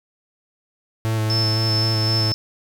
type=tone with vibrato; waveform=45% pulse; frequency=110 Hz; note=A2; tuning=in tune; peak=-19 dBFS; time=1.05-2.32 s; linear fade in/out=0 ms; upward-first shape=square; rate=3.9 Hz; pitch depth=17 cents each way
type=tone with tremolo; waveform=sine; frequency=5274 Hz; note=E8; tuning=in tune; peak=-19 dBFS; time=1.3-2.34 s; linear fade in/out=0 ms; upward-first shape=triangle; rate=2.6 Hz; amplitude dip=40%
effects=none